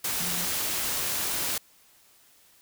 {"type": "tone in noise", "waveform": "sine", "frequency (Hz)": 175.7, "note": "F3", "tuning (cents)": 11, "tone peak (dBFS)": -38, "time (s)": [0.2, 0.46], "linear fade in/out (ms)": 5, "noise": "white", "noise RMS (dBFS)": -29, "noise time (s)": [0.04, 1.58], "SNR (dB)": -12, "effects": ["white hiss -59 dBFS RMS until 2.61 s"]}